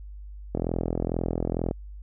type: click train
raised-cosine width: 2 ms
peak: -13 dBFS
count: 50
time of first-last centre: 0.55-1.711 s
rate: 42.2 Hz
effects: added 50 Hz sine -38 dBFS peak until 2.02 s